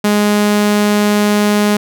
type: tone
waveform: sawtooth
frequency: 207.7 Hz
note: G#3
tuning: in tune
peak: -6 dBFS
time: 0.04-1.77 s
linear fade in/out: 5 ms
effects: none